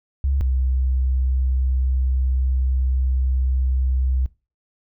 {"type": "tone pair in turn", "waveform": "sine", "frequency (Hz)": [68.2, 64.55], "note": ["C#2", "C2"], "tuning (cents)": [-28, -23], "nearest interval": "minor second", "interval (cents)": 95, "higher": "first", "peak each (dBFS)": -17, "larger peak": "neither", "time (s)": [[0.24, 0.41], [0.41, 4.26]], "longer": "second", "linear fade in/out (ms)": 0, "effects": ["noise-tail reverb RT60 0.3 s tail -21 dB re dry"]}